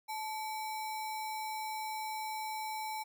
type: tone with sample-and-hold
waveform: sine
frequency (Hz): 870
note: A5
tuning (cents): -20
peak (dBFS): -36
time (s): 0.08-3.04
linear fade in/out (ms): 20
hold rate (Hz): 3150
effects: none